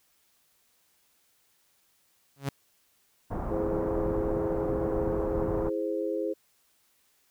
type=tone with exponential growth; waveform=sawtooth; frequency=138.59 Hz; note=C#3; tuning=in tune; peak=-23 dBFS; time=2.36-2.49 s; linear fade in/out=5 ms; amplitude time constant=27 ms
type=low-pass noise; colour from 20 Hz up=pink; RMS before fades=-33 dBFS; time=3.3-5.7 s; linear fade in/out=20 ms; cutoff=1100 Hz; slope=24 dB/octave
type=chord; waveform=sine; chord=E augmented; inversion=none; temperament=equal; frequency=329.6 / 415.3 / 523.3 Hz; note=E4 / G#4 / B#4; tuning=0 / 0 / 0 cents; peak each=-32 / -32 / -32 dBFS; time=3.5-6.34 s; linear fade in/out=20 ms
effects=white hiss -68 dBFS RMS until 7.3 s